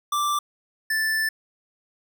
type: tone pair in turn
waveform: square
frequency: 1174.7 / 1760.1 Hz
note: D6 / A6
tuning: 0 / 0 cents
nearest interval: perfect fifth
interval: 700 cents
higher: second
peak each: -22 dBFS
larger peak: neither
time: 0.12-0.39 / 0.9-1.29 s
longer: second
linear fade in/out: 5 ms
effects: none